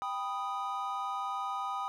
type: chord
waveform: triangle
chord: G augmented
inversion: none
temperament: equal with one note detuned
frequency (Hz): 789 / 987.8 / 1244.5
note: G5 / B5 / D#6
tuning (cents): +11 / 0 / 0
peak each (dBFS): -36 / -37 / -34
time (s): 0.02-1.88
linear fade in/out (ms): 0
effects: none